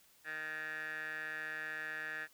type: tone with band-pass filter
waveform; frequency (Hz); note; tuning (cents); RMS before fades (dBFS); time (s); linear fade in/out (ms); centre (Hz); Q
15% pulse; 155.56; D#3; 0; -42; 0.24-2.28; 50; 1800; 9.5
effects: white hiss -66 dBFS RMS until 2.33 s

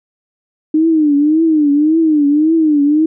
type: tone with vibrato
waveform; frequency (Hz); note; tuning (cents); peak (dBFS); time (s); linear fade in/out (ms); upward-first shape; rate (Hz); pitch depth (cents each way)
sine; 305.6; D#4; -31; -8; 0.74-3.06; 5; triangle; 1.8; 140
effects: none

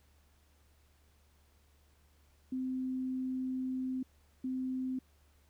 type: tone bursts at uneven times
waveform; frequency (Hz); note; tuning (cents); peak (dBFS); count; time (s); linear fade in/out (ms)
sine; 258.5; C4; -21; -33; 2; 2.52-4.03 / 4.44-4.99; 5
effects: added 73 Hz sine -65 dBFS peak until 5.49 s + pink hiss -71 dBFS RMS until 5.49 s

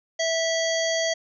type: harmonic tone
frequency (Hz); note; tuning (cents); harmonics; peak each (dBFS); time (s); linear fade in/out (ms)
655; E5; -11; 1 / 3 / 5 / 7 / 9 / 10; -24 / -29 / -31 / -32 / -34 / -34; 0.19-1.14; 10
effects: none

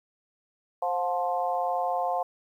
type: harmonic tone with a mistuned harmonic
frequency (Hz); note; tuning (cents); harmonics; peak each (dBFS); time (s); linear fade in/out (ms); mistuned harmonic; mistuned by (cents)
175.2; F3; +6; 3 / 4 / 5 / 6; -32 / -27 / -32 / -35; 0.82-2.23; 5; 4; +34
effects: 10-bit

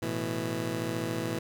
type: chord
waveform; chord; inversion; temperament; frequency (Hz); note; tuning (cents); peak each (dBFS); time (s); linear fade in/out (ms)
15% pulse; A suspended second; none; just; 110 / 123.75 / 165; A2 / B2 / E3; 0 / +4 / +2; -29 / -30 / -29; 0.02-1.39; 5
effects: none

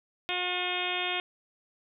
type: harmonic tone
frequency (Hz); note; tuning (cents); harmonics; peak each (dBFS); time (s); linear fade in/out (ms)
359.9; F#4; -48; 1 / 2 / 3 / 4 / 5 / 6 / 7 / 8 / 9 / 10; -38 / -36 / -41 / -40 / -42 / -37 / -35 / -39 / -36 / -38; 0.29-1.2; 0
effects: none

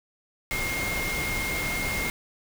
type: tone in noise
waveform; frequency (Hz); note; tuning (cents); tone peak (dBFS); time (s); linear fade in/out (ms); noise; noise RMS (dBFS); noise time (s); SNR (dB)
sine; 2134; C7; +34; -29; 0.51-2.1; 0; pink; -31; 0.51-2.1; -1
effects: none

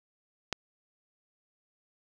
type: click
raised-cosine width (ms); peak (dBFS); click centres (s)
0.2; -12; 0.527
effects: none

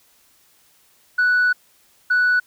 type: tone pair in turn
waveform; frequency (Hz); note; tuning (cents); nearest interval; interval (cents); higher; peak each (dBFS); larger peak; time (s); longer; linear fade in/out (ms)
sine; 1480 / 1480; F#6 / F#6; 0 / 0; unison; 0; neither; -12; neither; 1.18-1.53 / 2.1-2.4; first; 10
effects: tanh soft clip ceiling -12 dBFS + white hiss -57 dBFS RMS until 2.46 s

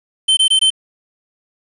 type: tone bursts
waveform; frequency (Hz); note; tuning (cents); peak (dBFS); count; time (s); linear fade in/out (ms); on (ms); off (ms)
square; 3092; G7; -24; -10; 4; 0.28-0.704; 10; 91; 20
effects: resampled to 24000 Hz + 7-bit

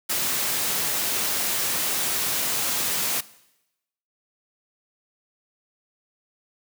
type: noise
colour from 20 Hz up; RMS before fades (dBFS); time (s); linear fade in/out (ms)
white; -25; 0.09-3.21; 10
effects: noise-tail reverb RT60 0.9 s tail -19 dB re dry + high-pass 100 Hz 12 dB/octave

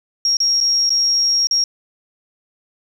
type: tone with dropouts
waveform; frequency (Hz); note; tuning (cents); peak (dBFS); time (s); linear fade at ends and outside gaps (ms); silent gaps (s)
sine; 5588; F8; 0; -13; 0.25-1.64; 2; 0.37-0.402 / 0.604-0.61 / 0.894-0.903 / 1.471-1.51
effects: 7-bit

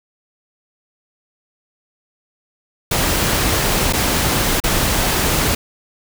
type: noise with dropouts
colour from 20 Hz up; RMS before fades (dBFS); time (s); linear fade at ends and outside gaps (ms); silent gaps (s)
pink; -17; 2.91-5.55; 5; 3.926-3.933 / 4.602-4.638
effects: none

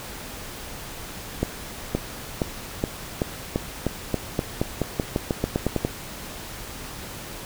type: accelerating click train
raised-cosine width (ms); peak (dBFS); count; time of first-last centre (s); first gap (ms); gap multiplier
2; -8; 19; 1.43-5.85; 520; 0.9
effects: pink hiss -37 dBFS RMS until 7.45 s

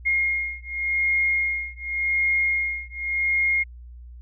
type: beating tone pair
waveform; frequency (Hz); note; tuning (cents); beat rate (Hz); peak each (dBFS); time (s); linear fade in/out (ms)
sine; 2140 / 2140.88; C7 / C7; +38 / +39; 0.88; -24 / -24; 0.05-3.64; 20
effects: added 60 Hz sine -39 dBFS peak until 4.21 s

